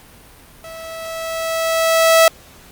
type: tone with level ramp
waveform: sawtooth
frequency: 653 Hz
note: E5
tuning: 17 cents flat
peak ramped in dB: -29 to -3 dBFS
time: 0.64-2.28 s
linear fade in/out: 2 ms
effects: pink hiss -44 dBFS RMS until 2.71 s + Opus 48 kbps